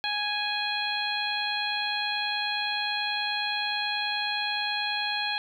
harmonic tone, 830.6 Hz, G#5, in tune, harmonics 1 / 2 / 3 / 4 / 5, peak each -33 / -33 / -33 / -33 / -33 dBFS, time 0.04-5.38 s, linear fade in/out 0 ms, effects 10-bit

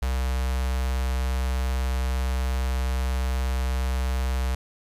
square tone with notch filter, 64.2 Hz, C2, 32 cents flat, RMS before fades -25 dBFS, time 0.02-4.55 s, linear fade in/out 5 ms, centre 270 Hz, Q 0.7, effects resampled to 32000 Hz + 9-bit

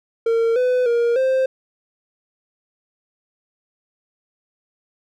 triangle tone with pitch steps, 458 / 502 / 471.3 / 524 Hz, A#4 / B4 / A#4 / C5, -31 / +28 / +19 / +2 cents, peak -13 dBFS, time 0.26-1.46 s, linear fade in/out 5 ms, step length 300 ms, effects none

